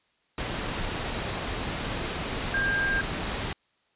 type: tone in noise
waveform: sine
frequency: 1600 Hz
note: G6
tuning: 35 cents sharp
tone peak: -24 dBFS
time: 2.54-3.01 s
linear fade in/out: 2 ms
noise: pink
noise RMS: -31 dBFS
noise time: 0.38-3.53 s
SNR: +4 dB
effects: white hiss -69 dBFS RMS until 3.95 s + resampled to 8000 Hz